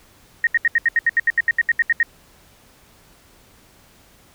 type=tone bursts; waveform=sine; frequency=1864.7 Hz; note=A#6; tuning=in tune; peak=-12 dBFS; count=16; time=0.44-2.03 s; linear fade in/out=2 ms; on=30 ms; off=74 ms; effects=pink hiss -52 dBFS RMS until 4.34 s